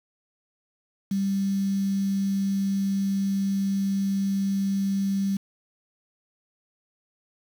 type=tone with quantisation; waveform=sine; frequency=196 Hz; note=G3; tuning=in tune; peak=-22 dBFS; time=1.11-5.37 s; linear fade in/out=5 ms; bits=7; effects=none